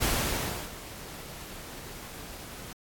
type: noise with ADSR envelope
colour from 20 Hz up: pink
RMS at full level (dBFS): -26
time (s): 0-2.73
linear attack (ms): 28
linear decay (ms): 670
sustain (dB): -17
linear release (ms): 3
effects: AAC 64 kbps